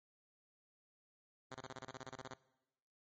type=tone bursts; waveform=5% pulse; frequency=130.81 Hz; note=C3; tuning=in tune; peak=-35 dBFS; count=14; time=1.51-2.341 s; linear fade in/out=5 ms; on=38 ms; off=23 ms; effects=noise-tail reverb RT60 1.0 s tail -21 dB re dry + MP3 32 kbps